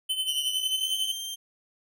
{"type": "tone with tremolo", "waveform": "square", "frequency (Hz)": 3054, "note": "G7", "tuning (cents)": -46, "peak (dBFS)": -24, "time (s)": [0.09, 1.12], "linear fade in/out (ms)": 10, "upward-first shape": "triangle", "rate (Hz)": 11, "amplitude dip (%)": 75}
{"type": "tone with pitch glide", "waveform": "sawtooth", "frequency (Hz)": [2911, 3156], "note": ["F#7", "G7"], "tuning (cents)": [-29, 11], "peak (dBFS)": -30, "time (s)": [0.27, 1.36], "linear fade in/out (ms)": 20, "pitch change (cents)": 140, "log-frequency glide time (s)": [0.43, 0.93]}
{"effects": []}